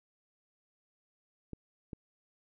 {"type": "clicks", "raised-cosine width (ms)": 3, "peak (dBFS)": -28, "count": 2, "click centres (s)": [1.533, 1.932], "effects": []}